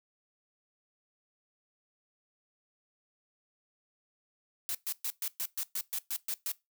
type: noise bursts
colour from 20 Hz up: blue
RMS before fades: -34 dBFS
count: 11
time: 4.69-6.517 s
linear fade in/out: 0 ms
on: 57 ms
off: 120 ms
effects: noise-tail reverb RT60 0.2 s tail -20 dB re dry